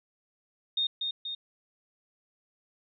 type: tone with echo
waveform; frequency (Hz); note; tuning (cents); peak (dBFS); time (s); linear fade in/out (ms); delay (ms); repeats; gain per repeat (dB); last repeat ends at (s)
sine; 3683; A#7; -22; -25; 0.77-0.87; 5; 240; 2; -4; 1.35
effects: none